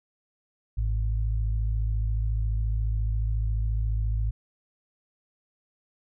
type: tone pair together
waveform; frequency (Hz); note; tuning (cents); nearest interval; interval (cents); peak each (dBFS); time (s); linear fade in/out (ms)
sine; 53.31 / 107.6; G#1 / A2; +46 / -38; octave; 1216; -24 / -30; 0.77-4.31; 10
effects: none